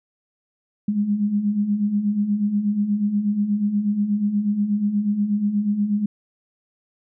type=beating tone pair; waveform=sine; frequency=200 / 208.3 Hz; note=G3 / G#3; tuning=+35 / +5 cents; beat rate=8.3 Hz; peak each=-26 / -19 dBFS; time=0.88-6.06 s; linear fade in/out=5 ms; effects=none